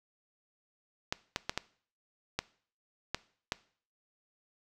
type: clicks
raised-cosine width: 0.2 ms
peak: -13 dBFS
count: 7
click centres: 1.125 / 1.361 / 1.495 / 1.576 / 2.39 / 3.146 / 3.521 s
effects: noise-tail reverb RT60 0.5 s tail -20 dB re dry